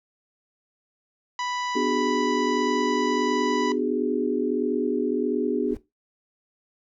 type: harmonic tone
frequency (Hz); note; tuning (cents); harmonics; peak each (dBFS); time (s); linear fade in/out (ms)
987.8; B5; 0; 1 / 2 / 3 / 4 / 5 / 6 / 7; -28 / -34 / -38 / -40 / -42 / -44 / -45; 1.39-3.72; 2
type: chord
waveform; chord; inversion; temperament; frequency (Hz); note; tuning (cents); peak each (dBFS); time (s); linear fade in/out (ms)
sine; G# half-diminished seventh; first; just; 249.2 / 299 / 373.8 / 415.3; B3 / D4 / F#4 / G#4; +16 / +31 / +18 / 0; -27; 1.75-5.75; 10
type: noise with exponential growth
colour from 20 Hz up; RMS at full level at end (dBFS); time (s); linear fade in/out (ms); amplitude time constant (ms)
brown; -37; 5.55-5.77; 2; 46
effects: noise-tail reverb RT60 0.2 s tail -17 dB re dry